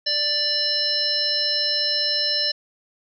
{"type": "harmonic tone", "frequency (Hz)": 587.3, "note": "D5", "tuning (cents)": 0, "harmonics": [1, 3, 5, 7, 9], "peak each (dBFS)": [-32, -32, -31, -24, -22], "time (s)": [0.06, 2.52], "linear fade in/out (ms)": 10, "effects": []}